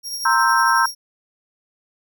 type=tone with tremolo; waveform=sawtooth; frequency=5590 Hz; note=F8; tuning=1 cent sharp; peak=-21 dBFS; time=0.03-0.95 s; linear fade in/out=50 ms; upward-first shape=triangle; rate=11 Hz; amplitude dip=50%
type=chord; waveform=sine; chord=C dominant seventh; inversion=third; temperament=equal; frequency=932.3 / 1046.5 / 1318.5 / 1568 Hz; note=Bb5 / C6 / E6 / G6; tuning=0 / 0 / 0 / 0 cents; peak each=-19 dBFS; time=0.25-0.86 s; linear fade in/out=5 ms
effects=none